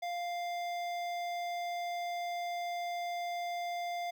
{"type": "tone with notch filter", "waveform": "square", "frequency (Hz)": 698.5, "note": "F5", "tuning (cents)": 0, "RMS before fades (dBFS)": -37, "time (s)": [0.02, 4.11], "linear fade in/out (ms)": 10, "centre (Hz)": 10000, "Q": 0.58, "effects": []}